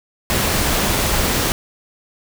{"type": "noise", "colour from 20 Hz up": "pink", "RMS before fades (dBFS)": -18, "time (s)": [0.3, 1.52], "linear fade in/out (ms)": 0, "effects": []}